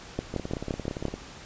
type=two click trains; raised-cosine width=2 ms; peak=-14 / -19 dBFS; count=6 / 15; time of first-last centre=0.19-1.054 / 0.34-1.14 s; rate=5.79 / 17.5 Hz; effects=pink hiss -45 dBFS RMS until 1.45 s + resampled to 16000 Hz